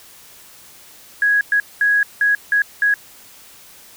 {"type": "tone bursts at uneven times", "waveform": "sine", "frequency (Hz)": 1661.2, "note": "G#6", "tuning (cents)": 0, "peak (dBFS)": -12, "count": 6, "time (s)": [[1.22, 1.41], [1.52, 1.6], [1.81, 2.03], [2.21, 2.35], [2.52, 2.62], [2.82, 2.94]], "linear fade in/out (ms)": 2, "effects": ["white hiss -44 dBFS RMS until 3.96 s"]}